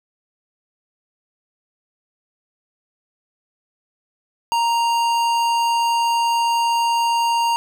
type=tone with tanh clipping; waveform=sine; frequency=932.3 Hz; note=A#5; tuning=in tune; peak=-18 dBFS; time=4.52-7.56 s; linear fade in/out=0 ms; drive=18 dB; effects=none